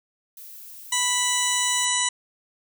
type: noise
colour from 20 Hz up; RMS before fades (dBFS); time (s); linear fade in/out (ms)
violet; -42; 0.37-1.85; 2
type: harmonic tone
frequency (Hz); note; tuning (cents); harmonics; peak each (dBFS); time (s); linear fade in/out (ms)
987.8; B5; 0; 1 / 2 / 3 / 4 / 6 / 7 / 8 / 9; -29 / -29 / -29 / -29 / -29 / -29 / -29 / -29; 0.92-2.09; 5
effects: none